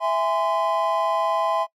triangle chord, E augmented, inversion none, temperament just, 659.3 / 824.1 / 1030.1 Hz, E5 / G#5 / B#5, 0 / -14 / -27 cents, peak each -21 / -24 / -21 dBFS, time 0-1.67 s, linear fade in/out 50 ms, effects noise-tail reverb RT60 0.1 s tail -23 dB re dry + MP3 96 kbps

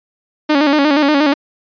sawtooth tone with vibrato, 291.4 Hz, D4, 13 cents flat, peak -6 dBFS, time 0.49-1.34 s, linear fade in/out 10 ms, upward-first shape square, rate 8.4 Hz, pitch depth 75 cents each way, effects resampled to 11025 Hz

